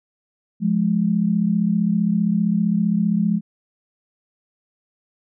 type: tone pair together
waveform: sine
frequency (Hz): 175.3 / 210.6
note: F3 / G#3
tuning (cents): +7 / +24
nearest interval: minor third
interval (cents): 317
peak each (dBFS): -20 / -18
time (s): 0.6-3.41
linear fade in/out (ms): 50
effects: none